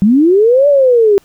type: linear two-way sweep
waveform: sine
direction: up then down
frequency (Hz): 186.9 to 586 to 389.2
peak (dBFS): -5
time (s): 0.02-1.18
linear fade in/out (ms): 0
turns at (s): 0.68
effects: pink hiss -50 dBFS RMS until 1.24 s